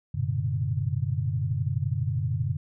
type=tone cluster; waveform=sine; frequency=93.6 / 113.8 / 126.1 / 145.1 Hz; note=F#2 / A#2 / B2 / D3; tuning=+20 / -41 / +36 / -21 cents; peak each=-30 dBFS; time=0.14-2.57 s; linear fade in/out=10 ms; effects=none